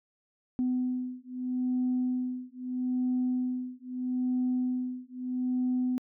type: beating tone pair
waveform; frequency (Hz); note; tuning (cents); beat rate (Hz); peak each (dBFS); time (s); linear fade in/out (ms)
sine; 251.7 / 252.48; B3 / B3; +33 / +38; 0.78; -30; 0.59-5.98; 0
effects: tanh soft clip ceiling -21 dBFS